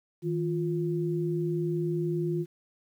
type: tone pair together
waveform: sine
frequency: 159.1 / 349.8 Hz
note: D#3 / F4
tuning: +39 / +3 cents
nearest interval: octave + major second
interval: 1364 cents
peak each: -29 / -29 dBFS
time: 0.22-2.46 s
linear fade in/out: 50 ms
effects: 10-bit